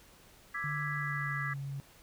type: chord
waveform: sine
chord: E dominant seventh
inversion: third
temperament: equal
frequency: 1174.7 / 1318.5 / 1661.2 / 1975.5 Hz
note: D6 / E6 / G#6 / B6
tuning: 0 / 0 / 0 / 0 cents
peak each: -41 / -44 / -38 / -38 dBFS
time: 0.54-1.54 s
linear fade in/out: 10 ms
type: tone with pitch glide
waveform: sine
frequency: 147.5 to 138.42 Hz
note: D3 to C#3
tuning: +8 to -2 cents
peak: -36 dBFS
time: 0.64-1.8 s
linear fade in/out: 0 ms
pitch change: -110 cents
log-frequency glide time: 0.85-1.6 s
effects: pink hiss -59 dBFS RMS until 2.02 s